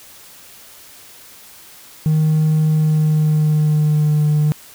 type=tone with pitch glide; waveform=triangle; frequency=155.56 to 150.52 Hz; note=D#3 to D3; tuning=0 to +43 cents; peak=-9 dBFS; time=2.06-4.52 s; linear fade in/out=0 ms; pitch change=-57 cents; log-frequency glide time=2.67-4.21 s; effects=tanh soft clip ceiling -7 dBFS + white hiss -42 dBFS RMS until 4.74 s